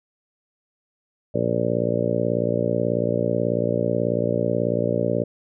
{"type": "harmonic tone", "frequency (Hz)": 58.27, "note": "A#1", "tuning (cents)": 0, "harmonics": [2, 3, 4, 5, 6, 7, 8, 9, 10], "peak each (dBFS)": [-28, -28, -29, -31, -31, -30, -27, -28, -26], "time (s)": [1.34, 5.24], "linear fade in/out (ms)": 10, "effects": []}